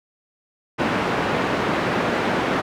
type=band-pass noise; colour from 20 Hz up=pink; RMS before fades=-22 dBFS; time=0.78-2.62 s; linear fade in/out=20 ms; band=190 to 2000 Hz; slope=12 dB/octave; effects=none